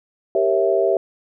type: chord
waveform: sine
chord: G diminished seventh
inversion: none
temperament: equal with one note detuned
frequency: 392 / 466.2 / 545.8 / 659.3 Hz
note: G4 / Bb4 / Db5 / Fb5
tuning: 0 / 0 / -27 / 0 cents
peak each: -19 / -23 / -22 / -19 dBFS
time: 0.35-0.97 s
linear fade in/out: 2 ms
effects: none